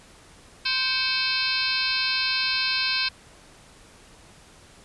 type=harmonic tone with a mistuned harmonic; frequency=520 Hz; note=C5; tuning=11 cents flat; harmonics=2 / 3 / 4 / 5 / 6 / 7 / 8 / 9 / 10; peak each=-36 / -31 / -35 / -28 / -34 / -34 / -27 / -31 / -32 dBFS; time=0.65-3.09 s; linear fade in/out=10 ms; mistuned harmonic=4; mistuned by=+130 cents; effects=pink hiss -51 dBFS RMS until 4.84 s + resampled to 24000 Hz